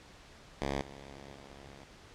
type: tone with level steps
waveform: 5% pulse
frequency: 69.3 Hz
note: C#2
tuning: in tune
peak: -21 / -37 / -40 dBFS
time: 0.62-1.84 s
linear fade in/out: 0 ms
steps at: 0.81 / 1.35 s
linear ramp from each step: 2 ms
effects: pink hiss -55 dBFS RMS until 2.14 s + low-pass 6000 Hz 12 dB/octave